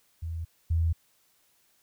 sine tone pair in turn, 82.41 / 82.41 Hz, E2 / E2, 0 / 0 cents, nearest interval unison, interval 0 cents, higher neither, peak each -31 / -22 dBFS, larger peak second, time 0.22-0.45 / 0.7-0.93 s, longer neither, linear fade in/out 10 ms, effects white hiss -67 dBFS RMS until 1.82 s

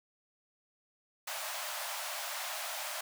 pink high-pass noise, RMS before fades -39 dBFS, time 1.27-3.01 s, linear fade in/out 5 ms, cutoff 580 Hz, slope 96 dB/octave, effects none

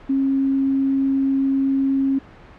sine tone, 270.8 Hz, C#4, 40 cents flat, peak -16 dBFS, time 0.09-2.19 s, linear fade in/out 10 ms, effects pink hiss -44 dBFS RMS until 2.58 s + low-pass 2000 Hz 12 dB/octave

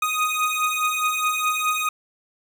25% pulse beating tone pair, 1243 / 1247.8 Hz, D#6 / D#6, -2 / +5 cents, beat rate 4.8 Hz, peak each -21 / -19 dBFS, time 0.02-1.89 s, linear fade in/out 5 ms, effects none

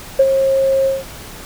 sine tone with ADSR envelope, 538 Hz, C5, 48 cents sharp, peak -4 dBFS, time 0.19-1.04 s, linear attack 8 ms, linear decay 50 ms, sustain -7 dB, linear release 180 ms, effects tanh soft clip ceiling -1 dBFS + pink hiss -34 dBFS RMS until 1.45 s

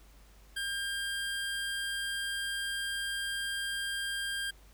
25% pulse tone, 1600 Hz, G6, 35 cents sharp, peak -29 dBFS, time 0.56-4.51 s, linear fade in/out 10 ms, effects added 50 Hz sine -55 dBFS peak until 4.73 s + pink hiss -62 dBFS RMS until 4.73 s

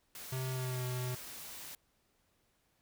white noise, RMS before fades -47 dBFS, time 0.15-1.75 s, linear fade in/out 2 ms
square tone with pitch glide, 129.8 to 125.81 Hz, C3 to B2, -13 to +32 cents, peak -36 dBFS, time 0.32-1.15 s, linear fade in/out 5 ms, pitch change -55 cents, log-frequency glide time 0.51-0.84 s
effects pink hiss -75 dBFS RMS until 2.81 s

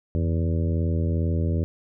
harmonic tone with a mistuned harmonic, 82.41 Hz, E2, in tune, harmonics 1 / 2 / 3 / 4 / 5 / 6 / 7, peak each -22 / -28 / -32 / -34 / -36 / -38 / -39 dBFS, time 0.15-1.64 s, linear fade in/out 0 ms, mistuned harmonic 1, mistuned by +97 cents, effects none

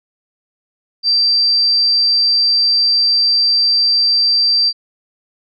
sine tone, 4693 Hz, D8, 2 cents flat, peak -10 dBFS, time 1.03-4.73 s, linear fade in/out 50 ms, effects none

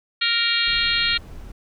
harmonic tone, 466.2 Hz, A#4, in tune, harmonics 3 / 4 / 5 / 6 / 7 / 8 / 9, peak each -27 / -27 / -26 / -26 / -26 / -26 / -24 dBFS, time 0.21-1.18 s, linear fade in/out 10 ms
brown noise, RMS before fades -37 dBFS, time 0.67-1.52 s, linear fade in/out 5 ms
effects none

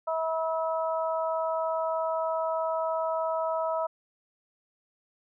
harmonic tone, 323.2 Hz, E4, 34 cents flat, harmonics 2 / 3 / 4, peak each -28 / -32 / -34 dBFS, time 0.07-3.87 s, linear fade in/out 10 ms, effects none

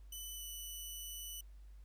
10% pulse tone with pitch glide, 2994 to 2973 Hz, F#7 to F#7, +20 to +8 cents, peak -37 dBFS, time 0.12-1.41 s, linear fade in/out 5 ms, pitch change -12 cents, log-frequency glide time 0.36-0.42 s, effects added 50 Hz sine -52 dBFS peak until 1.84 s + pink hiss -75 dBFS RMS until 1.84 s

